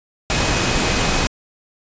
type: tone in noise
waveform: sine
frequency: 2524 Hz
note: D#7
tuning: 24 cents sharp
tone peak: -29 dBFS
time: 0.3-1.27 s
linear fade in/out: 0 ms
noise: pink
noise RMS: -18 dBFS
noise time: 0.3-1.27 s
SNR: -14 dB
effects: resampled to 16000 Hz